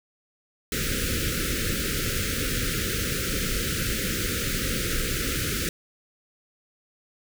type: band-stop noise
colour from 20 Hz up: pink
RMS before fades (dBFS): -27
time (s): 0.72-5.69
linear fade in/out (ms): 2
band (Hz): 540 to 1300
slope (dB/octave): 96
effects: none